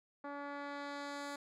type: tone with low-pass filter sweep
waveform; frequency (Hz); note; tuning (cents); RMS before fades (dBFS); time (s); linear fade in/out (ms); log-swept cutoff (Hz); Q
10% pulse; 285.2; C#4; +49; -44; 0.24-1.36; 5; 1300 to 10000; 0.81
effects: none